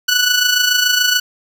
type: tone with amplitude modulation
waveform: 15% pulse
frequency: 1480 Hz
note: F#6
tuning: in tune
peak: -3 dBFS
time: 0.08-1.2 s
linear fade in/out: 10 ms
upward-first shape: sine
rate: 27 Hz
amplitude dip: 55%
effects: none